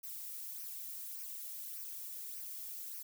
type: noise with flanger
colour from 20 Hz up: violet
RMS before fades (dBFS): -45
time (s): 0.03-3.03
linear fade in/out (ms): 10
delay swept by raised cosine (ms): 0.26 to 1.96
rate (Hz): 1.7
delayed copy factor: -0.55
effects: none